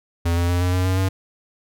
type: tone with pitch steps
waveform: square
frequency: 85 / 86.59 / 88.2 / 89.85 / 91.52 / 93.23 / 94.97 Hz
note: F2 / F2 / F2 / F2 / F#2 / F#2 / F#2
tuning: -46 / -14 / +18 / +50 / -18 / +14 / +46 cents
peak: -18 dBFS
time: 0.25-1.09 s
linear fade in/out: 10 ms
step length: 120 ms
effects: none